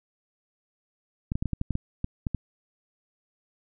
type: clicks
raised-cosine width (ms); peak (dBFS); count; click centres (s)
5; -15; 11; 1.319 / 1.355 / 1.425 / 1.457 / 1.533 / 1.614 / 1.707 / 1.754 / 2.044 / 2.268 / 2.347
effects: none